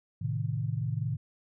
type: chord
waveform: sine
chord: A diminished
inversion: none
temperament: equal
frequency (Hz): 110 / 130.81 / 155.56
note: A2 / C3 / Eb3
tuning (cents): 0 / 0 / 0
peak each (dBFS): -32 / -33 / -34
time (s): 0.21-1.17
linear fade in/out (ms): 10
effects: none